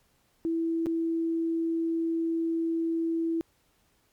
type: tone with dropouts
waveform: sine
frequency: 329.6 Hz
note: E4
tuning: in tune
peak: -25 dBFS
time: 0.45-3.41 s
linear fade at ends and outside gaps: 0 ms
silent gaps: 0.86-0.867 s
effects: pink hiss -68 dBFS RMS until 4.12 s + MP3 96 kbps